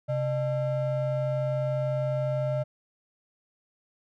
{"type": "ring-modulated tone", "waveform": "triangle", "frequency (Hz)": 370, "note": "F#4", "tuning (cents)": 0, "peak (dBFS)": -20, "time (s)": [0.08, 2.64], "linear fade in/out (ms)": 20, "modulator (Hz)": 237, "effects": []}